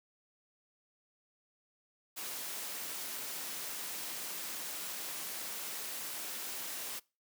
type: noise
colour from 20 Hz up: white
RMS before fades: -41 dBFS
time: 2.16-7 s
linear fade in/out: 20 ms
effects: noise-tail reverb RT60 0.3 s tail -24 dB re dry + high-pass 200 Hz 12 dB/octave